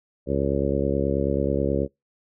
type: harmonic tone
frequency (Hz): 69.3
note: C#2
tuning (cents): 0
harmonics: 1 / 2 / 3 / 4 / 5 / 6 / 7 / 8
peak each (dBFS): -29 / -29 / -29 / -29 / -29 / -29 / -29 / -29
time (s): 0.26-1.88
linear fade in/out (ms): 50
effects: noise-tail reverb RT60 0.2 s tail -26 dB re dry